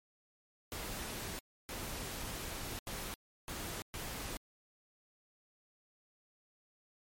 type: noise bursts at uneven times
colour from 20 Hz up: pink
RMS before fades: -42 dBFS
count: 5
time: 0.72-1.39 / 1.69-2.79 / 2.87-3.14 / 3.48-3.82 / 3.94-4.37 s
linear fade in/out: 0 ms
effects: MP3 64 kbps